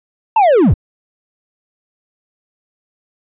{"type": "linear sweep", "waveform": "triangle", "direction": "down", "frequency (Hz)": [923, 51.5], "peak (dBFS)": -5, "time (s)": [0.36, 0.74], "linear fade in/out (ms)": 5, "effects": ["resampled to 8000 Hz"]}